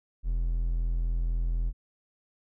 triangle tone, 41.99 Hz, E1, 33 cents sharp, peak -23 dBFS, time 0.23-1.73 s, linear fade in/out 50 ms, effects none

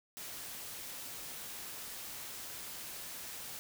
white noise, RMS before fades -45 dBFS, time 0.17-3.59 s, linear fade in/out 0 ms, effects none

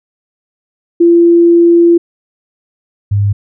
sine tone pair in turn, 341.2 / 101.44 Hz, F4 / G#2, -40 / -40 cents, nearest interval octave + major sixth, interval 2100 cents, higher first, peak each -3 / -8 dBFS, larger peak first, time 1-1.98 / 3.11-3.33 s, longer first, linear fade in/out 10 ms, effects none

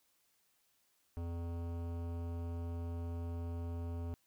sine tone with hard clipping, 84.9 Hz, F2, 48 cents flat, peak -40 dBFS, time 1.17-4.14 s, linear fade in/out 0 ms, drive 17 dB, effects white hiss -75 dBFS RMS until 4.26 s

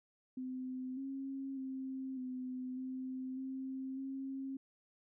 sine tone with pitch steps, 256.8 / 270.5 / 264 / 254.8 / 259.1 / 264.1 / 268.7 Hz, C4 / C#4 / C4 / C4 / C4 / C4 / C4, -32 / -42 / +16 / -46 / -17 / +16 / +46 cents, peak -39 dBFS, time 0.37-4.57 s, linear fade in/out 5 ms, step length 600 ms, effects none

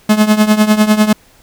45% pulse tone with tremolo, 213.3 Hz, G#3, 46 cents sharp, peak -4 dBFS, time 0.09-1.13 s, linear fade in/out 5 ms, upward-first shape triangle, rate 10 Hz, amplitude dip 85%, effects pink hiss -47 dBFS RMS until 1.42 s

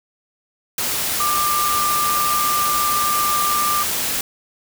sine tone in noise, 1190 Hz, D6, 22 cents sharp, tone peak -18 dBFS, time 1.2-3.83 s, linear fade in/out 2 ms, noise white, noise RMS -22 dBFS, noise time 0.78-4.21 s, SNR +1 dB, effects none

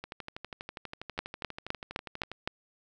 two click trains, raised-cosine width 0.3 ms, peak -23 / -14 dBFS, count 29 / 6, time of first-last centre 0.04-2.316 / 1.19-2.475 s, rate 12.3 / 3.89 Hz, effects none

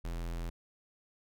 square tone, 42.26 Hz, E1, 44 cents sharp, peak -36 dBFS, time 0.04-0.5 s, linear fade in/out 10 ms, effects none

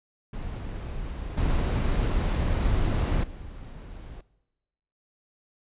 brown noise with level steps, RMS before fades -34 / -24 / -41 dBFS, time 0.33-4.21 s, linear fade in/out 5 ms, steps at 1.37 / 3.23 s, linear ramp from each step 10 ms, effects noise-tail reverb RT60 1.0 s tail -19 dB re dry + resampled to 8000 Hz

